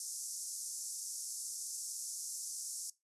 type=band-pass noise; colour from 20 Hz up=pink; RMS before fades=-43 dBFS; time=0-2.9 s; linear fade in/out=2 ms; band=5500 to 11000 Hz; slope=48 dB/octave; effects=noise-tail reverb RT60 0.2 s tail -19 dB re dry + resampled to 32000 Hz